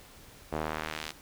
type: tone with band-pass filter sweep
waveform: sawtooth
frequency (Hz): 77.78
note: D#2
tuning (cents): 0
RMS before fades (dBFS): -36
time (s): 0.52-1.12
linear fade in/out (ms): 10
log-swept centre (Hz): 610 to 4500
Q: 0.86
effects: pink hiss -53 dBFS RMS until 1.21 s